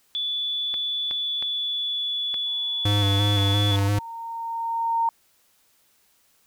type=tone with pitch glide; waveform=sine; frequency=3456 to 3430 Hz; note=A7 to A7; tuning=-32 to -45 cents; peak=-24 dBFS; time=0.15-3.76 s; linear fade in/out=0 ms; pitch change=-13 cents; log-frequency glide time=1.06-2.16 s
type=clicks; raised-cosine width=0.3 ms; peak=-20 dBFS; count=6; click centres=0.741 / 1.111 / 1.425 / 2.342 / 3.388 / 3.79 s
type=tone with exponential growth; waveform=sine; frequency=919 Hz; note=A#5; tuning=25 cents flat; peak=-18 dBFS; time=2.46-5.09 s; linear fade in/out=2 ms; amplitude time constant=570 ms
type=tone with vibrato; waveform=square; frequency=100.9 Hz; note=G#2; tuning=49 cents flat; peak=-20 dBFS; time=2.85-3.99 s; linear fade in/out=5 ms; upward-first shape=square; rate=2.9 Hz; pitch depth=27 cents each way
effects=white hiss -63 dBFS RMS until 6.46 s